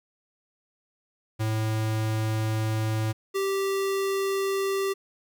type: tone pair in turn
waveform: square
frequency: 109.6 / 390.6 Hz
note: A2 / G4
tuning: -6 / -6 cents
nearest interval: octave + minor seventh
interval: 2200 cents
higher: second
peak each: -25 dBFS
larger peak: neither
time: 1.39-3.13 / 3.34-4.94 s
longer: first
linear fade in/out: 20 ms
effects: 11-bit